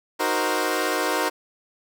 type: chord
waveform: 15% pulse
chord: C half-diminished seventh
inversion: first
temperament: equal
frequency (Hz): 311.1 / 370 / 466.2 / 523.3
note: Eb4 / Gb4 / Bb4 / C5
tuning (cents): 0 / 0 / 0 / 0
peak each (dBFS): -21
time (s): 0.19-1.3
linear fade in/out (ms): 20
effects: none